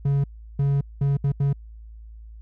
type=tone bursts at uneven times; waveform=triangle; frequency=140 Hz; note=C#3; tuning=18 cents sharp; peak=-16 dBFS; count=5; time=0.05-0.24 / 0.59-0.81 / 1.01-1.17 / 1.24-1.32 / 1.4-1.53 s; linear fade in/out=5 ms; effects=added 55 Hz sine -39 dBFS peak until 2.41 s